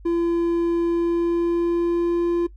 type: tone with pitch glide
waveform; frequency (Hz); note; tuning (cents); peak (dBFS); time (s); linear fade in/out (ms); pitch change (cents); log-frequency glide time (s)
triangle; 340 to 344.1; F4 to F4; -46 to -26; -16; 0.05-2.47; 10; +20; 0.86-2.26
effects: noise-tail reverb RT60 0.1 s tail -18 dB re dry + added 50 Hz sine -41 dBFS peak until 2.56 s